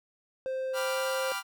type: tone with pitch glide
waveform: triangle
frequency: 523.3 to 526.6 Hz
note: C5 to C5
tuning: 0 to +11 cents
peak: -28 dBFS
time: 0.46-1.32 s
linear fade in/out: 0 ms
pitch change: +11 cents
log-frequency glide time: 0.87-1 s
type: chord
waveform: sawtooth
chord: G dominant seventh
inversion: none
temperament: equal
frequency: 784 / 987.8 / 1174.7 / 1396.9 Hz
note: G5 / B5 / D6 / F6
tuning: 0 / 0 / 0 / 0 cents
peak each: -37 / -34 / -35 / -31 dBFS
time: 0.73-1.43 s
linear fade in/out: 50 ms
effects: none